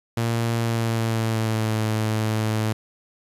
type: tone with pitch glide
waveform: sawtooth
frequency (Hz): 115.8 to 109.3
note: A#2 to A2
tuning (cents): -11 to -11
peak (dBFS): -17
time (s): 0.17-2.73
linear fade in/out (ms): 5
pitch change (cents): -100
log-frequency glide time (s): 0.58-1.8
effects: resampled to 32000 Hz + 8-bit